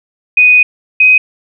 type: tone pair in turn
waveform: sine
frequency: 2489 / 2514 Hz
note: D#7 / D#7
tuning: 0 / +17 cents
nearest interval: unison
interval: 17 cents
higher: second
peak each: -3 dBFS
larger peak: neither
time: 0.37-0.63 / 1-1.18 s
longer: first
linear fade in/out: 5 ms
effects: none